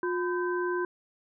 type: tone cluster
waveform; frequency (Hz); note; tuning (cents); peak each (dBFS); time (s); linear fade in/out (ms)
sine; 356.9 / 1009 / 1550; F4 / B5 / G6; +38 / +37 / -20; -28 / -34 / -35; 0.03-0.85; 2
effects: none